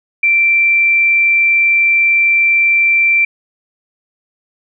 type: tone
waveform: sine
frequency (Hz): 2349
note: D7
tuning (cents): 0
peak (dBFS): -8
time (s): 0.23-3.25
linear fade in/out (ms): 5
effects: none